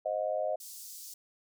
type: chord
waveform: sine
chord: C diminished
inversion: none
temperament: equal with one note detuned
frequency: 523.3 / 622.3 / 721.8 Hz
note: C5 / Eb5 / Gb5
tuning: 0 / 0 / -43 cents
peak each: -36 / -31 / -36 dBFS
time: 0.05-0.56 s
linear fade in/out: 10 ms
type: high-pass noise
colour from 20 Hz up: pink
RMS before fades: -46 dBFS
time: 0.6-1.14 s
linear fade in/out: 5 ms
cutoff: 5200 Hz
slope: 24 dB/octave
effects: none